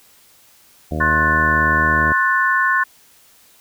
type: harmonic tone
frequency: 77.78 Hz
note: D#2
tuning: in tune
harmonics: 1 / 2 / 3 / 4 / 5 / 6 / 7 / 8 / 9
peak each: -24 / -26 / -28 / -29 / -33 / -36 / -33 / -33 / -33 dBFS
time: 0.91-2.13 s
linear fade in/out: 5 ms
type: chord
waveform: sine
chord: F# diminished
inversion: second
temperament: equal with one note detuned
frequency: 1066 / 1480 / 1760 Hz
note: C6 / F#6 / A6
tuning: +32 / 0 / 0 cents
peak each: -18 dBFS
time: 1-2.84 s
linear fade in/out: 10 ms
effects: white hiss -51 dBFS RMS until 3.6 s